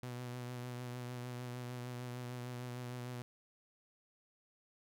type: tone with vibrato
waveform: sawtooth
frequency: 123.47 Hz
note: B2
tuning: in tune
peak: -38 dBFS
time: 0.03-3.22 s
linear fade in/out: 0 ms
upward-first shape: triangle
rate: 6.6 Hz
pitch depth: 32 cents each way
effects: none